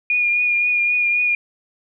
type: tone with vibrato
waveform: sine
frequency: 2435 Hz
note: D#7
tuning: 38 cents flat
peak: -15 dBFS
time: 0.1-1.35 s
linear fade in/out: 2 ms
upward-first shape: triangle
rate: 3.8 Hz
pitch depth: 26 cents each way
effects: none